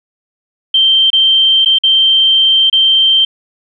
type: tone with dropouts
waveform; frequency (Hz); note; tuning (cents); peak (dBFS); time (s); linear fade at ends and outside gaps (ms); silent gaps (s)
sine; 3136; G7; 0; -6; 0.74-3.25; 5; 1.103-1.13 / 1.649-1.658 / 1.786-1.835 / 2.699-2.727
effects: none